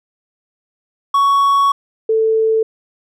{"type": "tone pair in turn", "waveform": ["triangle", "sine"], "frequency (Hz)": [1116, 442.9], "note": ["C#6", "A4"], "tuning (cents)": [11, 11], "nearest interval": "octave + major third", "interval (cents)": 1600, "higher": "first", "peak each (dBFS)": [-8, -11], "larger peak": "first", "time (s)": [[1.14, 1.72], [2.09, 2.63]], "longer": "first", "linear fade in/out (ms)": 5, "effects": []}